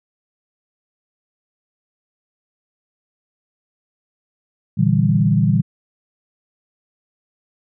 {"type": "chord", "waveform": "sine", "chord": "E half-diminished seventh", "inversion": "second", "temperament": "equal", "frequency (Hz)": [116.54, 146.83, 164.81, 196], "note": ["Bb2", "D3", "E3", "G3"], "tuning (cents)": [0, 0, 0, 0], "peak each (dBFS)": -18, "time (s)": [4.77, 5.62], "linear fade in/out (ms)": 20, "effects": []}